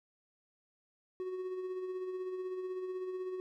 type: tone with tremolo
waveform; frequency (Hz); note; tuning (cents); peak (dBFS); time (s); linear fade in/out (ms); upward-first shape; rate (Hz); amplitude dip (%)
triangle; 370; F#4; 0; -33; 1.2-3.4; 0; sine; 16; 40
effects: none